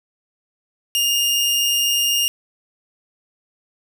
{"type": "tone", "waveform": "sawtooth", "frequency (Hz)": 2828, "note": "F7", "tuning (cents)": 21, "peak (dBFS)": -13, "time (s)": [0.95, 2.28], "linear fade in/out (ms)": 0, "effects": []}